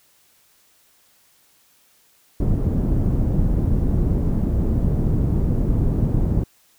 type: low-pass noise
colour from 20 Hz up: pink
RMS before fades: -19 dBFS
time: 2.4-6.44 s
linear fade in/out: 5 ms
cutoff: 250 Hz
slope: 12 dB/octave
effects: white hiss -58 dBFS RMS until 6.78 s